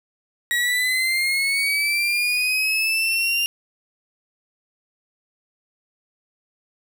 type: linear sweep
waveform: 35% pulse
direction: up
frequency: 1905 to 2800 Hz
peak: -17 dBFS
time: 0.51-3.46 s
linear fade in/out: 0 ms
effects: none